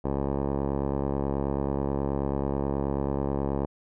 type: tone with low-pass filter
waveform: 10% pulse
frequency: 69.3 Hz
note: C#2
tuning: in tune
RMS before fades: -28 dBFS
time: 0.04-3.66 s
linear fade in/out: 10 ms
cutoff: 710 Hz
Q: 3.4
effects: none